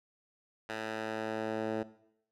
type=tone with band-pass filter sweep; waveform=10% pulse; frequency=110 Hz; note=A2; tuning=in tune; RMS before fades=-36 dBFS; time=0.69-1.83 s; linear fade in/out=5 ms; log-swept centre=1600 to 520 Hz; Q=0.72; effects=noise-tail reverb RT60 0.7 s tail -17 dB re dry